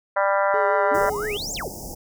harmonic tone, 197.6 Hz, G3, 14 cents sharp, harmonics 3 / 4 / 5 / 6 / 7 / 8 / 9 / 10, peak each -21 / -26 / -24 / -31 / -26 / -32 / -34 / -34 dBFS, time 0.16-1.1 s, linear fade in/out 10 ms
triangle tone with vibrato, 418.5 Hz, G#4, 13 cents sharp, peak -24 dBFS, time 0.54-1.37 s, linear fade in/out 0 ms, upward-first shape triangle, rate 5.9 Hz, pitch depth 48 cents each way
sine exponential two-way sweep, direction up then down, 253 to 7680 to 269.4 Hz, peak -28 dBFS, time 0.91-1.69 s, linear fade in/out 10 ms, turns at 1.53 s
pink band-stop noise, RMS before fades -35 dBFS, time 0.94-1.95 s, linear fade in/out 10 ms, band 890 to 5000 Hz, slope 96 dB/octave
effects none

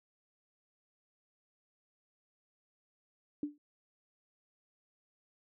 sine tone with exponential decay, 293.7 Hz, D4, in tune, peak -29 dBFS, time 3.43-3.58 s, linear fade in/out 2 ms, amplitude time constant 31 ms, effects none

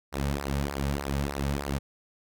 sawtooth tone with flanger, 70.2 Hz, C#2, 22 cents sharp, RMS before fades -30 dBFS, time 0.12-1.79 s, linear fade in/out 20 ms, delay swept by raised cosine 0.29 to 2.99 ms, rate 3.3 Hz, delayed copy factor -0.75, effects none

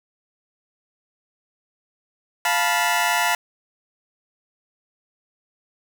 20% pulse tone cluster, 700 / 875 / 978 Hz, F5 / A5 / B5, +4 / -10 / -17 cents, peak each -18 dBFS, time 2.45-3.35 s, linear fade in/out 2 ms, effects none

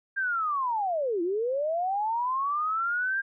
sine linear two-way sweep, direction down then up, 1611 to 329.6 to 1611 Hz, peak -25 dBFS, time 0.16-3.22 s, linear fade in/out 20 ms, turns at 1.22 s, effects none

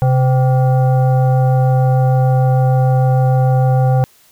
sine tone with frequency modulation, 130.81 Hz, C3, in tune, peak -9 dBFS, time 0.02-4.04 s, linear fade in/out 0 ms, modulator 645 Hz, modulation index 0.59, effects white hiss -50 dBFS RMS until 4.31 s

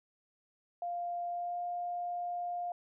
sine tone with pitch glide, 698.5 to 704.6 Hz, F5 to F5, 0 to +15 cents, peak -34 dBFS, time 0.82-2.72 s, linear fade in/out 2 ms, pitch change +15 cents, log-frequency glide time 1.29-1.59 s, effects none

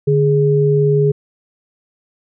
sine tone pair together, 146.92 / 415.3 Hz, D3 / G#4, +1 / 0 cents, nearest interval octave + tritone, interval 1799 cents, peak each -13 dBFS, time 0.07-1.12 s, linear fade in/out 10 ms, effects none

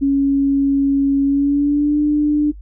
sine tone with pitch glide, 277.2 to 297.1 Hz, C#4 to D4, 0 to +20 cents, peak -12 dBFS, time 0.01-2.52 s, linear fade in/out 20 ms, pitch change +120 cents, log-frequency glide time 1.24-1.99 s, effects noise-tail reverb RT60 0.1 s tail -22 dB re dry + added 50 Hz sine -33 dBFS peak until 2.61 s

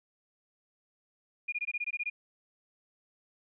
sine tone bursts, 2432 Hz, D#7, 40 cents flat, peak -30 dBFS, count 10, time 1.48-2.1 s, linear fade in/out 10 ms, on 44 ms, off 20 ms, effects none

